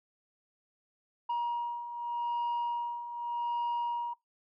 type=beating tone pair; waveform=sine; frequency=950 / 950.84 Hz; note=A#5 / A#5; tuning=+33 / +34 cents; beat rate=0.84 Hz; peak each=-35 / -30 dBFS; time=1.29-4.14 s; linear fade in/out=10 ms; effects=noise-tail reverb RT60 0.2 s tail -24 dB re dry + tanh soft clip ceiling -28 dBFS